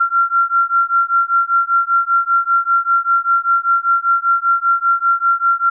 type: beating tone pair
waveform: sine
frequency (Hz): 1370 / 1375.1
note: F6 / F6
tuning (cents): -34 / -27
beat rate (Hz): 5.1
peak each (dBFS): -15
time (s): 0-5.7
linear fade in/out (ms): 10
effects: none